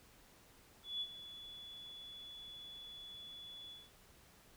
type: tone with ADSR envelope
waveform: sine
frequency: 3423 Hz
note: A7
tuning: 48 cents flat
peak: -36 dBFS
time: 0.83-3.91 s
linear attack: 180 ms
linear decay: 53 ms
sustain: -13 dB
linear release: 200 ms
effects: pink hiss -64 dBFS RMS until 4.56 s